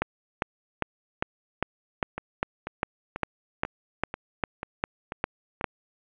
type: two click trains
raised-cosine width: 0.5 ms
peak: -17 / -9 dBFS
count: 8 / 15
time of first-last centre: 2.18-5.611 / 0.02-5.642 s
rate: 2.04 / 2.49 Hz
effects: resampled to 8000 Hz + 8-bit